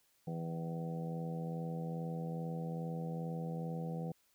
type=harmonic tone with a mistuned harmonic; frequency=82.41 Hz; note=E2; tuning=in tune; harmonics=2 / 3 / 4 / 5 / 6 / 7 / 8 / 9; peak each=-38 / -50 / -53 / -53 / -46 / -58 / -56 / -50 dBFS; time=0.27-4.12 s; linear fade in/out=5 ms; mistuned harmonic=9; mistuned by=+37 cents; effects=white hiss -73 dBFS RMS until 4.34 s